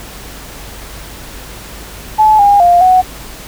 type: tone with pitch steps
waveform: sine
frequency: 862 / 810 / 701 / 740 Hz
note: A5 / G#5 / F5 / F#5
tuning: -36 / -43 / +6 / 0 cents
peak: -4 dBFS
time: 2.18-3.02 s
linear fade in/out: 20 ms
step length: 210 ms
effects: added 50 Hz sine -33 dBFS peak until 3.47 s + pink hiss -31 dBFS RMS until 3.47 s

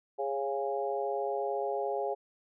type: harmonic tone with a mistuned harmonic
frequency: 137.4 Hz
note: C#3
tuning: 15 cents flat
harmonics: 3 / 4 / 5 / 6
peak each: -34 / -35 / -36 / -37 dBFS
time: 0.18-2.15 s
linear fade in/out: 20 ms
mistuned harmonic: 5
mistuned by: +21 cents
effects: none

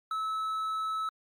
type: tone with hard clipping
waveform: triangle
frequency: 1300 Hz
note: E6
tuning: 24 cents flat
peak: -31 dBFS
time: 0.11-1.09 s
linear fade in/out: 2 ms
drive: 7 dB
effects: Opus 48 kbps

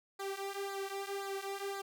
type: tone with flanger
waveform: sawtooth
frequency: 394.2 Hz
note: G4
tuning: 10 cents sharp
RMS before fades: -40 dBFS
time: 0.19-1.82 s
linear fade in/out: 10 ms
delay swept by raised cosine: 0.34 to 3.24 ms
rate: 1.9 Hz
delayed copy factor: -0.85
effects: none

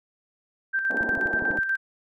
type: tone with tremolo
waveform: sine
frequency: 1568 Hz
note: G6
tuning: in tune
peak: -21 dBFS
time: 0.73-1.77 s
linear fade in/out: 20 ms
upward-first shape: square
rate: 8.3 Hz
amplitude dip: 45%
type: band-pass noise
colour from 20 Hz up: pink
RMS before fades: -33 dBFS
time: 0.9-1.58 s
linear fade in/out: 5 ms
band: 210 to 900 Hz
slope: 48 dB/octave
type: click train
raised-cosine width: 3 ms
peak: -24 dBFS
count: 8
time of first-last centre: 1.01-1.589 s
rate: 12.1 Hz
effects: none

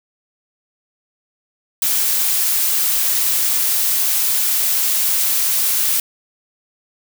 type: noise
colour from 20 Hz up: blue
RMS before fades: -17 dBFS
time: 1.82-6 s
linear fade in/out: 2 ms
effects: none

